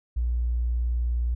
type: tone with tanh clipping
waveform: triangle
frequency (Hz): 59.6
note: A#1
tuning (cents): +39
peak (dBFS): -22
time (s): 0.16-1.35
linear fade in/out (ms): 10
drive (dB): 3
effects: none